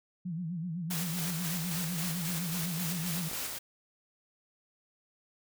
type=tone with vibrato; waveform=sine; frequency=170.1 Hz; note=F3; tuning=45 cents flat; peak=-33 dBFS; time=0.25-3.29 s; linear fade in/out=10 ms; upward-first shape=sine; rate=7.9 Hz; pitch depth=130 cents each way
type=noise with tremolo; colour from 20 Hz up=white; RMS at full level=-36 dBFS; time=0.9-3.59 s; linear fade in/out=10 ms; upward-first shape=square; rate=3.7 Hz; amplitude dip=30%
type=clicks; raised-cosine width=1 ms; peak=-30 dBFS; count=2; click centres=3.314 / 3.332 s
effects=none